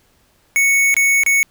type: tone with dropouts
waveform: square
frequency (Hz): 2217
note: C#7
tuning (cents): 0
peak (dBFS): -12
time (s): 0.56-1.43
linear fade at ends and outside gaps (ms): 0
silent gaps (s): 0.942-0.966 / 1.235-1.263
effects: pink hiss -57 dBFS RMS until 1.5 s